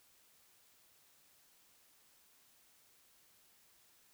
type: silence
effects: white hiss -68 dBFS RMS until 4.13 s